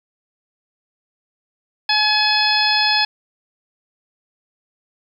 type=harmonic tone; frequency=850 Hz; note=G#5; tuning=40 cents sharp; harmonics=1 / 2 / 3 / 4 / 5 / 6; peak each=-21 / -22 / -22 / -22 / -21 / -20 dBFS; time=1.89-3.05 s; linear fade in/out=5 ms; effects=8-bit